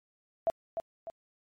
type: tone with echo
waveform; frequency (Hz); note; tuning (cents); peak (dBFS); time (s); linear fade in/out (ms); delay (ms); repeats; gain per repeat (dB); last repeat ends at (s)
sine; 664; E5; +12; -23; 0.47-0.5; 0; 300; 2; -7; 1.1
effects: MP3 64 kbps